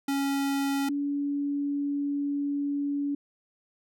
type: tone pair in turn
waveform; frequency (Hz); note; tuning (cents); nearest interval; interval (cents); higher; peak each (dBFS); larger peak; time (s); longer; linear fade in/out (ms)
square / sine; 277.2 / 285; C#4 / C#4; 0 / +48; unison; 48; second; -26; neither; 0.08-0.89 / 0.89-3.15; second; 5
effects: none